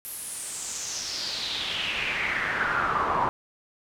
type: noise with band-pass filter sweep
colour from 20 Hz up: brown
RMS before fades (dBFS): -29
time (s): 0.05-3.29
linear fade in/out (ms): 0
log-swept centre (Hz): 12000 to 940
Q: 4.5
effects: none